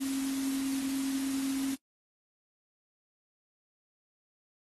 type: tone in noise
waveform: sine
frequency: 270 Hz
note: C#4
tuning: 45 cents flat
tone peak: -30 dBFS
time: 0-1.76 s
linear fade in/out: 20 ms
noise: white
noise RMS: -41 dBFS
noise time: 0-1.76 s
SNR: +8 dB
effects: noise-tail reverb RT60 0.1 s tail -20 dB re dry + AAC 32 kbps